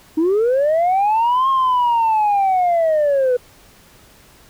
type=linear two-way sweep; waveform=sine; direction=up then down; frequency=303.7 to 1079 to 485.9 Hz; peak=-11 dBFS; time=0.17-3.37 s; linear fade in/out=10 ms; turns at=1.49 s; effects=tanh soft clip ceiling -11 dBFS + pink hiss -48 dBFS RMS until 4.49 s